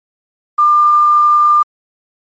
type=tone with quantisation; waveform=sine; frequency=1197 Hz; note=D6; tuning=33 cents sharp; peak=-6 dBFS; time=0.58-1.63 s; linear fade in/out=10 ms; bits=6; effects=MP3 32 kbps